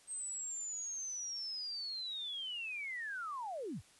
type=linear sweep; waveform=sine; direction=down; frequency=8372 to 58.27 Hz; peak=-39 dBFS; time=0.07-3.82 s; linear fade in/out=50 ms; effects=white hiss -64 dBFS RMS until 3.99 s + resampled to 24000 Hz